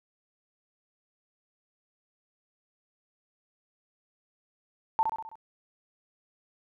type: tone with echo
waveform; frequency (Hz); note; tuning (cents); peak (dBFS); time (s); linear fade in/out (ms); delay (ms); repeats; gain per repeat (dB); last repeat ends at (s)
sine; 889; A5; +18; -20; 4.99-5.03; 0; 65; 5; -5; 5.355
effects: none